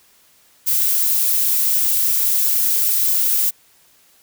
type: noise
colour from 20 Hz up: violet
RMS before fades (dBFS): -17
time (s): 0.66-3.51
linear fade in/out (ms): 20
effects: white hiss -54 dBFS RMS until 4.22 s